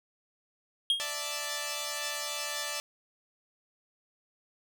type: tone with exponential decay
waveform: triangle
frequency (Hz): 3250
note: G#7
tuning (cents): -38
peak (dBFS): -19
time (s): 0.9-1.13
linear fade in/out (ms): 1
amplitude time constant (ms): 48
type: chord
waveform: 5% pulse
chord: D suspended second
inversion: none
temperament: equal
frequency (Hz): 587.3 / 659.3 / 880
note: D5 / E5 / A5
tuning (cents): 0 / 0 / 0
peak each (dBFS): -24 / -29 / -27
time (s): 1-2.8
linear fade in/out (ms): 0
effects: none